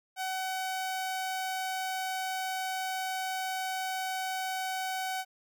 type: tone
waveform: sawtooth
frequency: 754 Hz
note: F#5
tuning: 32 cents sharp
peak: -28 dBFS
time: 0.16-5.25 s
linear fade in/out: 50 ms
effects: none